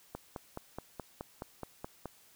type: click train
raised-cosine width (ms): 1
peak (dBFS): -25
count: 10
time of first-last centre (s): 0.15-2.057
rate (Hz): 4.72
effects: white hiss -62 dBFS RMS until 2.35 s